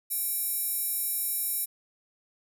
square tone with high-pass filter, 776 Hz, G5, 18 cents flat, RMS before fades -30 dBFS, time 0.1-1.66 s, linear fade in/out 20 ms, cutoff 11000 Hz, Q 2.3, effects none

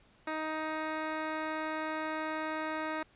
10% pulse tone, 312.9 Hz, D#4, 10 cents sharp, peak -25 dBFS, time 0.27-3.03 s, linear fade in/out 5 ms, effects pink hiss -64 dBFS RMS until 3.15 s + resampled to 8000 Hz

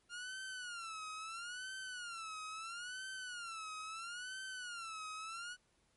sawtooth tone with vibrato, 1396.9 Hz, F6, in tune, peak -40 dBFS, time 0.09-5.57 s, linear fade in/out 50 ms, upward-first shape sine, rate 0.75 Hz, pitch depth 170 cents each way, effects pink hiss -75 dBFS RMS until 5.96 s + MP3 48 kbps

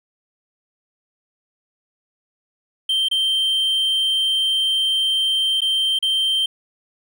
triangle tone with dropouts, 3136 Hz, G7, in tune, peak -15 dBFS, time 2.89-6.46 s, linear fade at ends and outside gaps 5 ms, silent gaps 3.086-3.112 / 5.606-5.617 / 5.989-6.025 s, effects none

